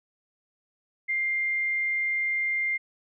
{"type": "tone", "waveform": "sine", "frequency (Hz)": 2100, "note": "C7", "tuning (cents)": 6, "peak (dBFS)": -24, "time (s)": [1.08, 2.78], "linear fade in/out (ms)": 20, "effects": []}